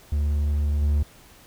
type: tone with level steps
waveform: triangle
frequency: 73.42 Hz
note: D2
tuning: in tune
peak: -18 / -16 dBFS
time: 0.12-1.03 s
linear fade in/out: 5 ms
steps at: 0.82 s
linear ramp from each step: 5 ms
effects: pink hiss -51 dBFS RMS until 1.46 s